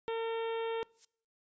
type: harmonic tone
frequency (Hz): 454.6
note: A#4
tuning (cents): -43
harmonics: 1 / 2 / 3 / 4 / 5 / 6 / 7 / 8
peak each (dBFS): -33 / -40 / -47 / -50 / -51 / -51 / -51 / -54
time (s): 0.08-0.83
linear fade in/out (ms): 0
type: noise with exponential growth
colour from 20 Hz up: violet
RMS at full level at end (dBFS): -44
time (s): 0.88-1.05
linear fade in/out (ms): 5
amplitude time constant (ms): 36
effects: noise-tail reverb RT60 0.6 s tail -24 dB re dry + resampled to 16000 Hz